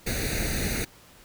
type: noise with comb filter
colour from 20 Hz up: pink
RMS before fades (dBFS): -28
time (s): 0.06-0.85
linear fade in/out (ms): 10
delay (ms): 0.47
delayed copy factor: +0.85
effects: pink hiss -53 dBFS RMS until 1.24 s